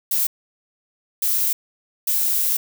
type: noise bursts at uneven times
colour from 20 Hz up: violet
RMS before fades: -20 dBFS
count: 3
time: 0.11-0.27 / 1.22-1.53 / 2.07-2.57 s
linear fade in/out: 5 ms
effects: none